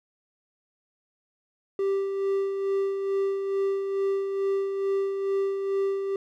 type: tone with tremolo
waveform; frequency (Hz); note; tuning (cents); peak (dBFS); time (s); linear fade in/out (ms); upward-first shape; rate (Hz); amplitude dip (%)
triangle; 392; G4; 0; -20; 1.79-6.16; 2; sine; 2.3; 45
effects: none